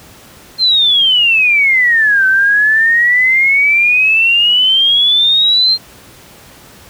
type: exponential two-way sweep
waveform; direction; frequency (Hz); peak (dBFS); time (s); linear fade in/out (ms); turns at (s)
sine; down then up; 4200 to 1528 to 4200; -7; 0.58-5.78; 50; 2.26
effects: pink hiss -39 dBFS RMS until 6.89 s + high-pass 60 Hz 12 dB/octave